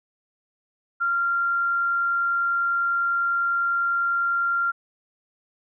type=tone; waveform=sine; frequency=1385 Hz; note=F6; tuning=15 cents flat; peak=-20 dBFS; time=1-4.72 s; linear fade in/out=20 ms; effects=none